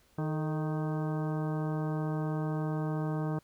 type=harmonic tone with a mistuned harmonic; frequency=155.56 Hz; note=D#3; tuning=in tune; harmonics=1 / 2 / 3 / 4 / 5 / 6 / 7 / 8 / 10; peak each=-31 / -37 / -41 / -43 / -45 / -47 / -48 / -49 / -51 dBFS; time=0.18-3.39 s; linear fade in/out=5 ms; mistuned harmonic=3; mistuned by=-64 cents; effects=pink hiss -66 dBFS RMS until 3.43 s